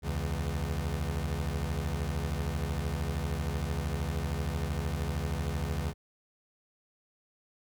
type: beating tone pair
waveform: 25% pulse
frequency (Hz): 69.6 / 82.6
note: C#2 / E2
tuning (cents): +8 / +4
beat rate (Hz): 13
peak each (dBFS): -29 / -30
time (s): 0.02-5.94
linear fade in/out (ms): 50
effects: none